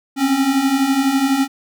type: beating tone pair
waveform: square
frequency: 261.6 / 273.6 Hz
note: C4 / C#4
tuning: 0 / -23 cents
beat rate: 12 Hz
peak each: -21 / -16 dBFS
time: 0.16-1.48 s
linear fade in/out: 50 ms
effects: none